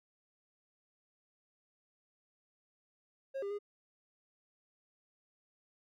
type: tone with pitch steps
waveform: triangle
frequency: 540 / 400.3 / 410.5 Hz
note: C#5 / G4 / G#4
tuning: -45 / +36 / -20 cents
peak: -34 dBFS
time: 3.34-3.589 s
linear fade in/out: 20 ms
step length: 83 ms
effects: none